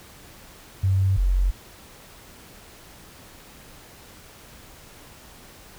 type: tone pair in turn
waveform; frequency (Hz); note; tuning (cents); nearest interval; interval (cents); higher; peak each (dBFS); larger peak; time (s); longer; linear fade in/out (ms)
sine; 95.7 / 45.81; G2 / F#1; -41 / -17; octave + minor second; 1276; first; -17; neither; 0.83-1.17 / 1.17-1.51; neither; 10
effects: pink hiss -47 dBFS RMS until 5.78 s